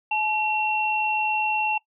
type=tone pair together; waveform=sine; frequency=857.5 / 2724 Hz; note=A5 / F7; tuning=-45 / -44 cents; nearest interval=octave + minor sixth; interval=2001 cents; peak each=-24 dBFS; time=0.11-1.78 s; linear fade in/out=5 ms; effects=noise-tail reverb RT60 0.1 s tail -21 dB re dry